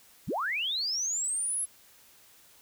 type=linear sweep; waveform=sine; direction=up; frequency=51.91 to 11080 Hz; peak=-28 dBFS; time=0.27-1.66 s; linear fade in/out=20 ms; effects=white hiss -58 dBFS RMS until 2.61 s